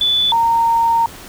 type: tone pair in turn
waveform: sine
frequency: 3474 / 921.9 Hz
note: A7 / A#5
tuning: -23 / -19 cents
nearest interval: octave + major seventh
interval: 2296 cents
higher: first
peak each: -12 / -11 dBFS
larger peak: second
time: 0.01-0.32 / 0.32-1.06 s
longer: second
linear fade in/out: 2 ms
effects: pink hiss -36 dBFS RMS until 1.28 s